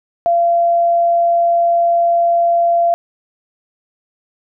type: tone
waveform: sine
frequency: 685 Hz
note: F5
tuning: 34 cents flat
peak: -10 dBFS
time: 0.26-2.94 s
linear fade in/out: 0 ms
effects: none